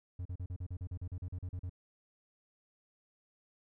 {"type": "tone bursts", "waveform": "triangle", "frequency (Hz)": 89.8, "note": "F2", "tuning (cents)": 49, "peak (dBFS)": -35, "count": 15, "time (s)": [0.19, 1.696], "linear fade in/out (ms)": 5, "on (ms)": 64, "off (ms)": 39, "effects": []}